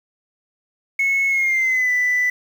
sine tone with pitch glide, 2192 to 1987 Hz, C#7 to B6, -20 to +10 cents, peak -14 dBFS, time 0.99-2.3 s, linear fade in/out 5 ms, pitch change -170 cents, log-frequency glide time 1.28-1.91 s, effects tanh soft clip ceiling -13 dBFS + 7-bit

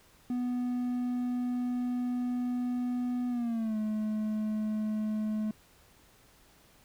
triangle tone with pitch glide, 246.7 to 214.8 Hz, B3 to A3, -2 to -41 cents, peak -27 dBFS, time 0.3-5.51 s, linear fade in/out 2 ms, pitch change -239 cents, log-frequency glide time 3.29-3.77 s, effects pink hiss -61 dBFS RMS until 6.84 s

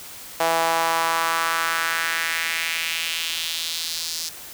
sawtooth tone with high-pass filter sweep, 164.81 Hz, E3, in tune, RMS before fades -24 dBFS, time 0.4-4.29 s, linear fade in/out 5 ms, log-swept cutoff 700 to 5100 Hz, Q 2.3, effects white hiss -39 dBFS RMS until 4.53 s

